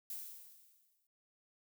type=noise with exponential decay; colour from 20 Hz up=violet; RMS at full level=-42 dBFS; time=0.1-1.07 s; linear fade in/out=2 ms; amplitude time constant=210 ms; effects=none